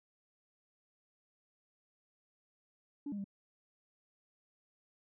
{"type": "tone with pitch steps", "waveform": "sine", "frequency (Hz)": [286.8, 204.2, 197.7], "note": ["D4", "G#3", "G3"], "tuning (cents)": [-41, -29, 15], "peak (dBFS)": -36, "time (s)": [3.06, 3.243], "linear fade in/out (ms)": 5, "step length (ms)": 61, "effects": ["tanh soft clip ceiling -34 dBFS"]}